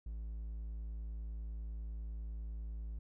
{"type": "tone", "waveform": "triangle", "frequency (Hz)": 55, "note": "A1", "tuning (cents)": 0, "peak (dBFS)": -38, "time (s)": [0.06, 2.99], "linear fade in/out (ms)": 5, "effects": []}